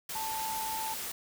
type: tone in noise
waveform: sine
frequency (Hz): 883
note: A5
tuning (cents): +6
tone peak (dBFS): -34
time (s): 0.15-0.94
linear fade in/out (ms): 5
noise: white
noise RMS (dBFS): -38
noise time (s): 0.09-1.12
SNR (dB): +1
effects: none